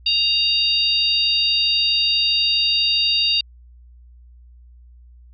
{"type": "harmonic tone", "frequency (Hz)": 932.3, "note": "A#5", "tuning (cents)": 0, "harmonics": [3, 4, 5], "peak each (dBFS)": [-20, -20, -20], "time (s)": [0.06, 3.41], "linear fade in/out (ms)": 5, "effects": ["added 60 Hz sine -43 dBFS peak until 5.33 s"]}